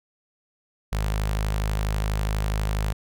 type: tone with notch filter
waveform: sawtooth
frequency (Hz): 52.2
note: G#1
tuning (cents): +10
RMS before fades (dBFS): -25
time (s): 0.92-2.93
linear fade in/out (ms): 10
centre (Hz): 300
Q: 0.98
effects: none